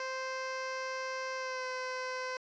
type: tone with pitch glide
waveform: 15% pulse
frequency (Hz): 522 to 512.1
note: C5 to C5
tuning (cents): -4 to -37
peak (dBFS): -29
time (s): 0-2.37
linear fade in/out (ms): 2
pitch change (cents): -33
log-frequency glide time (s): 1.36-1.65
effects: resampled to 16000 Hz